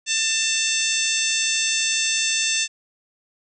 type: harmonic tone with a mistuned harmonic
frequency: 892 Hz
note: A5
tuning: 23 cents sharp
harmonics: 2 / 3 / 4 / 5 / 6 / 7 / 8 / 9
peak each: -31 / -25 / -26 / -31 / -29 / -26 / -29 / -30 dBFS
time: 0.06-2.68 s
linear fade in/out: 50 ms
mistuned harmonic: 8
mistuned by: +16 cents
effects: none